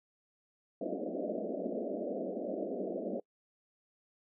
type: band-pass noise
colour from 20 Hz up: white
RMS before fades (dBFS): -37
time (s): 0.81-3.2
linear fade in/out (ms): 5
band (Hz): 190 to 660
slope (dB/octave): 96
effects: noise-tail reverb RT60 0.1 s tail -26 dB re dry